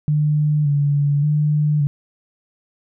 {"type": "tone with vibrato", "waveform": "sine", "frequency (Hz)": 146.83, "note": "D3", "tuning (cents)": 0, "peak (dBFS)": -14, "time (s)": [0.08, 1.87], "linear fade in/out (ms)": 0, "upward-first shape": "square", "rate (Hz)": 0.87, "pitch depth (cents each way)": 37, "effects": []}